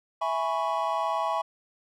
triangle chord, C# minor seventh, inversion first, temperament equal, 659.3 / 830.6 / 987.8 / 1108.7 Hz, E5 / G#5 / B5 / C#6, 0 / 0 / 0 / 0 cents, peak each -29 dBFS, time 0.21-1.42 s, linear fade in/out 10 ms, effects none

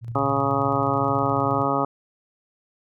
sine tone with tremolo, 116.5 Hz, A#2, 1 cent flat, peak -27 dBFS, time 0.01-1.67 s, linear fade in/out 50 ms, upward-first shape square, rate 14 Hz, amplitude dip 45%
harmonic tone, 138.59 Hz, C#3, in tune, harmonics 1 / 2 / 3 / 4 / 5 / 6 / 7 / 8 / 9, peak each -31 / -27 / -29 / -28 / -29 / -28 / -31 / -29 / -26 dBFS, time 0.15-1.85 s, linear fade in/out 5 ms
effects none

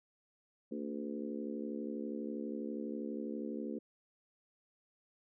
harmonic tone with a mistuned harmonic, 72.3 Hz, D2, 27 cents flat, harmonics 3 / 4 / 5 / 6 / 7, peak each -41 / -43 / -45 / -47 / -48 dBFS, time 0.71-3.79 s, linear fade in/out 10 ms, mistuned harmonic 3, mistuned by +60 cents, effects none

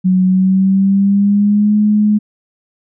sine tone with pitch glide, 185.2 to 210.3 Hz, F#3 to G#3, +2 to +22 cents, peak -8 dBFS, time 0.04-2.19 s, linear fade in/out 20 ms, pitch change +220 cents, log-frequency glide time 0.25-1.75 s, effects none

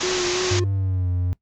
white low-pass noise, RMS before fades -26 dBFS, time 0-0.6 s, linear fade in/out 10 ms, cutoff 7000 Hz, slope 96 dB/octave
triangle tone with vibrato, 361.7 Hz, F#4, 39 cents flat, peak -20 dBFS, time 0.03-0.64 s, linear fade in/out 2 ms, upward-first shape sine, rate 3.1 Hz, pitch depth 33 cents each way
triangle tone with pitch glide, 98 to 89.87 Hz, G2 to F#2, 0 to -50 cents, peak -18 dBFS, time 0.51-1.33 s, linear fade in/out 0 ms, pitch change -150 cents, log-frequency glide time 0.72-1.09 s
effects noise-tail reverb RT60 0.1 s tail -20 dB re dry

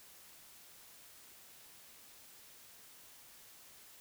silence, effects white hiss -58 dBFS RMS until 4 s

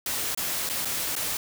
white noise with dropouts, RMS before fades -29 dBFS, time 0.06-1.37 s, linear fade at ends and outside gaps 2 ms, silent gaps 0.348-0.374 / 0.691-0.697 / 0.849-0.854 / 1.154-1.163 s, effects none

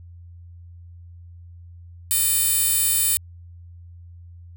10% pulse tone with high-pass filter, 608 Hz, D#5, 40 cents flat, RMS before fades -20 dBFS, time 2.11-3.17 s, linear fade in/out 0 ms, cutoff 9700 Hz, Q 0.8, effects added 86 Hz sine -40 dBFS peak until 4.56 s

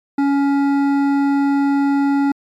sine tone with hard clipping, 280 Hz, C#4, 18 cents sharp, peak -15 dBFS, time 0.18-2.32 s, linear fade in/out 5 ms, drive 11 dB, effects MP3 96 kbps

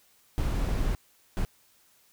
brown noise bursts at uneven times, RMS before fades -27 dBFS, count 2, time 0.38-0.95 / 1.37-1.45 s, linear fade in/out 0 ms, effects white hiss -63 dBFS RMS until 2.12 s

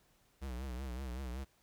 square tone with vibrato, 64 Hz, C2, 38 cents flat, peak -40 dBFS, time 0.41-1.45 s, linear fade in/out 20 ms, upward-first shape triangle, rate 5.3 Hz, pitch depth 140 cents each way, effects pink hiss -71 dBFS RMS until 1.62 s

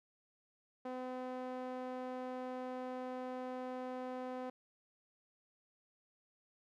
sawtooth tone with band-pass filter, 254.4 Hz, C4, 48 cents flat, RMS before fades -43 dBFS, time 0.85-4.5 s, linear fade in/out 5 ms, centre 610 Hz, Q 1.2, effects none

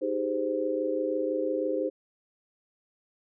sine chord, Ab major seventh, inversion second, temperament just, 311.5 / 389.3 / 415.3 / 519.1 Hz, Eb4 / G4 / Ab4 / C5, +2 / -12 / 0 / -14 cents, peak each -32 / -33 / -34 / -29 dBFS, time 0.01-1.9 s, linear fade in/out 20 ms, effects none

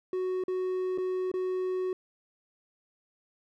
triangle tone with dropouts, 370 Hz, F#4, in tune, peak -26 dBFS, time 0.13-1.93 s, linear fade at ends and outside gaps 2 ms, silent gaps 0.438-0.481 / 0.977-0.983 / 1.316-1.339 s, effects none

